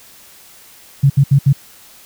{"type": "tone bursts at uneven times", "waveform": "sine", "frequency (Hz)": 138.59, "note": "C#3", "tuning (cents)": 0, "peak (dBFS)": -6, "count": 4, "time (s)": [[1.03, 1.1], [1.17, 1.24], [1.31, 1.39], [1.46, 1.53]], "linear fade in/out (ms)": 10, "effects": ["white hiss -43 dBFS RMS until 2.05 s"]}